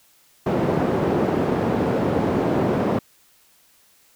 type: band-pass noise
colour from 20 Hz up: white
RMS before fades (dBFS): -21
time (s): 0.46-2.99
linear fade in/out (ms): 5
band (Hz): 130 to 450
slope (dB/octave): 12
effects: white hiss -57 dBFS RMS until 4.15 s